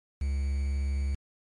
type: tone with quantisation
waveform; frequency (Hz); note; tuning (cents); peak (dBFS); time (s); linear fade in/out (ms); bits
triangle; 69.3; C#2; 0; -24; 0.21-1.15; 5; 8
effects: MP3 48 kbps